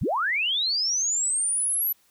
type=linear sweep; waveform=sine; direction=up; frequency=49 to 12000 Hz; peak=-22 dBFS; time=0.01-1.93 s; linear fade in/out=10 ms; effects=white hiss -63 dBFS RMS until 2.1 s